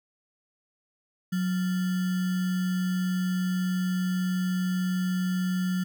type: tone with sample-and-hold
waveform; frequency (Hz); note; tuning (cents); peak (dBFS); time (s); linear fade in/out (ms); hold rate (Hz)
sine; 183.3; F#3; -16; -24; 1.32-5.84; 10; 1575
effects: none